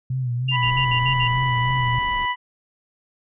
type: tone with vibrato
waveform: sine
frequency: 125.3 Hz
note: B2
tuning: 25 cents sharp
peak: -21 dBFS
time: 0.1-1.99 s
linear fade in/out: 5 ms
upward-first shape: sine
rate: 3.2 Hz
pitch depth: 75 cents each way
type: tone bursts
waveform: sine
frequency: 2794 Hz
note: F7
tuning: in tune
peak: -21 dBFS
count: 6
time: 0.48-1.28 s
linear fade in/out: 10 ms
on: 85 ms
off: 58 ms
type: harmonic tone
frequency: 987.8 Hz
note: B5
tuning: in tune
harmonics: 1 / 2 / 3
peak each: -22 / -25 / -31 dBFS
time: 0.51-2.36 s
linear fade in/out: 50 ms
type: noise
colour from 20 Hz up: brown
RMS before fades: -34 dBFS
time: 0.63-2.26 s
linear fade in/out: 2 ms
effects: resampled to 8000 Hz